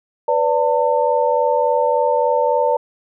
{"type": "tone cluster", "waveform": "sine", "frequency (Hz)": [496.5, 580, 901], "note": ["B4", "D5", "A5"], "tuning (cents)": [9, -22, 41], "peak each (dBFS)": -18, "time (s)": [0.28, 2.77], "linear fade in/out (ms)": 5, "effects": []}